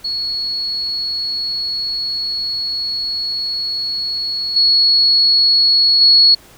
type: tone with level steps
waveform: sine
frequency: 4357 Hz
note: C#8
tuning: 31 cents flat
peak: -18 / -9 / -6 dBFS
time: 0.04-6.35 s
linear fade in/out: 10 ms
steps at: 4.56 / 6.01 s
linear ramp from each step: 5 ms
effects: pink hiss -44 dBFS RMS until 6.57 s